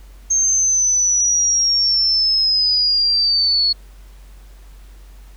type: linear sweep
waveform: sine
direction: down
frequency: 6400 to 4361 Hz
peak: -13 dBFS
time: 0.3-3.73 s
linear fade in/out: 10 ms
effects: added 47 Hz sine -38 dBFS peak until 5.36 s + pink hiss -52 dBFS RMS until 5.36 s